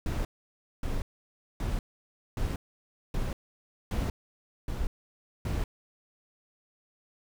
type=noise bursts; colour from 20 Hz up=brown; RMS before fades=-30 dBFS; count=8; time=0.06-5.64 s; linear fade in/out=2 ms; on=190 ms; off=580 ms; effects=none